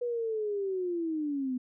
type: linear sweep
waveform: sine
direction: down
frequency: 490 to 247.2 Hz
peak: -29 dBFS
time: 0.01-1.58 s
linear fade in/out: 10 ms
effects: none